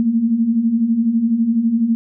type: beating tone pair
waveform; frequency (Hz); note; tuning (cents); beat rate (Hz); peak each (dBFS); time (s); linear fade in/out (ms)
sine; 220 / 232; A3 / A#3; 0 / -8; 12; -21 / -14; 0-1.95; 0
effects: none